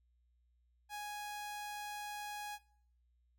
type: tone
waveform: sawtooth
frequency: 830.6 Hz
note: G#5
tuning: in tune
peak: -38 dBFS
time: 0.89-2.59 s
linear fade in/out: 50 ms
effects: noise-tail reverb RT60 0.6 s tail -20 dB re dry + added 60 Hz sine -70 dBFS peak until 3.38 s